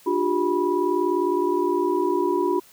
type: tone cluster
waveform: sine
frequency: 297.5 / 356.2 / 395.8 / 978 Hz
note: D4 / F4 / G4 / B5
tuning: +22 / +34 / +17 / -17 cents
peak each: -27 / -22 / -26 / -26 dBFS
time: 0.06-2.6 s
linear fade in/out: 10 ms
effects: white hiss -52 dBFS RMS until 2.72 s